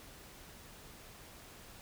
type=silence; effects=pink hiss -54 dBFS RMS until 1.81 s